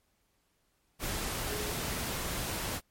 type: tone in noise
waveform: sine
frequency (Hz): 420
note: G#4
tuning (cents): +19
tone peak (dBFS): -38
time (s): 1.49-1.75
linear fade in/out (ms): 50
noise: pink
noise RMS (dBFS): -35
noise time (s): 0.99-2.81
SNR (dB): -6
effects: pink hiss -74 dBFS RMS until 2.9 s + MP3 64 kbps